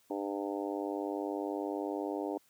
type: harmonic tone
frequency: 100 Hz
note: G2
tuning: 35 cents sharp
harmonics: 3 / 4 / 5 / 6 / 7 / 8 / 9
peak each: -37 / -39 / -41 / -43 / -44 / -45 / -46 dBFS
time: 0.1-2.38 s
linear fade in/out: 5 ms
effects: white hiss -68 dBFS RMS until 2.49 s + high-pass 60 Hz 12 dB/octave